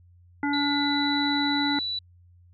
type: harmonic tone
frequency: 286.8 Hz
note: D4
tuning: 41 cents flat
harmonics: 1 / 3 / 5 / 7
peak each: -25 / -30 / -32 / -33 dBFS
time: 0.43-1.79 s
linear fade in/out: 2 ms
type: tone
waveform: sine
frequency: 3951 Hz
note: B7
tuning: in tune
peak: -27 dBFS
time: 0.53-1.99 s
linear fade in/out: 5 ms
effects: added 88 Hz sine -52 dBFS peak until 2.53 s